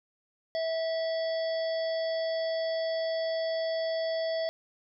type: harmonic tone with a mistuned harmonic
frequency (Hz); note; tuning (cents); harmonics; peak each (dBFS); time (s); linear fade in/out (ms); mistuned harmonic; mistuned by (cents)
652; E5; -19; 1 / 3 / 5 / 7 / 8; -28 / -42 / -44 / -43 / -47; 0.55-4.49; 0; 5; +50
effects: none